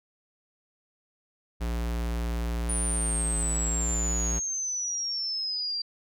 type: tone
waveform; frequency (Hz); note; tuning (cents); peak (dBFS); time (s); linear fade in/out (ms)
square; 58.27; A#1; 0; -28; 1.6-4.4; 20
type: exponential sweep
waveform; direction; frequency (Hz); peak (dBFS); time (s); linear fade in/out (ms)
sine; down; 9540 to 4700; -28; 2.69-5.82; 5
effects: none